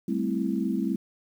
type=chord; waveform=sine; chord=A minor seventh; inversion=third; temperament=equal; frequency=196 / 220 / 261.6 / 329.6 Hz; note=G3 / A3 / C4 / E4; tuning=0 / 0 / 0 / 0 cents; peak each=-29 / -30 / -30 / -31 dBFS; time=0.08-0.96 s; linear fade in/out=5 ms; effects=9-bit